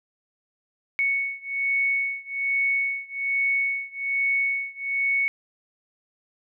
sine beating tone pair, 2217 / 2218.2 Hz, C#7 / C#7, 0 / +1 cents, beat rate 1.2 Hz, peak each -25 / -26 dBFS, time 0.99-5.28 s, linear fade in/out 0 ms, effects none

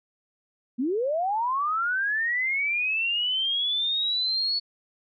sine linear sweep, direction up, 225.1 to 4435 Hz, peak -23 dBFS, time 0.78-4.6 s, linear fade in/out 20 ms, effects none

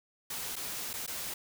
white noise with dropouts, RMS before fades -38 dBFS, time 0.3-1.34 s, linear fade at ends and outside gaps 5 ms, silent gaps 0.557-0.563 / 0.932-0.937 / 1.065-1.076 s, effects none

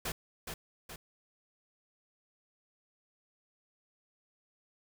pink noise with echo, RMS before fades -36 dBFS, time 0.05-0.12 s, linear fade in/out 5 ms, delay 420 ms, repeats 2, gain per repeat -5 dB, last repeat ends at 0.96 s, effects none

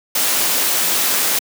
white noise, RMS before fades -17 dBFS, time 0.15-1.39 s, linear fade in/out 5 ms, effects high-pass 200 Hz 12 dB/octave

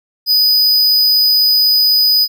square tone, 4978 Hz, D#8, in tune, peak -9 dBFS, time 0.26-2.28 s, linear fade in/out 50 ms, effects none

